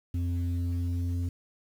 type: tone pair together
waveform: sine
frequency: 87.31 / 261.6 Hz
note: F2 / C4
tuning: 0 / 0 cents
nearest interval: octave + perfect fifth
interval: 1900 cents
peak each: -26 / -35 dBFS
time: 0.14-1.29 s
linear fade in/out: 5 ms
effects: tanh soft clip ceiling -23 dBFS + 9-bit